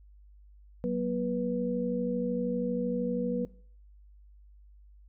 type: tone cluster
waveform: sine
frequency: 186.8 / 239.6 / 489.2 Hz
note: F#3 / A#3 / B4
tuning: +17 / +48 / -16 cents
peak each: -32 / -32 / -32 dBFS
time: 0.84-3.45 s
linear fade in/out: 0 ms
effects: noise-tail reverb RT60 0.5 s tail -21 dB re dry + added 50 Hz sine -52 dBFS peak until 5.08 s